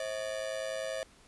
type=ring-modulated tone; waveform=45% pulse; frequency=587.3 Hz; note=D5; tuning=in tune; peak=-31 dBFS; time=0-1.03 s; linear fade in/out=0 ms; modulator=55.2 Hz; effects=pink hiss -60 dBFS RMS until 1.27 s + resampled to 24000 Hz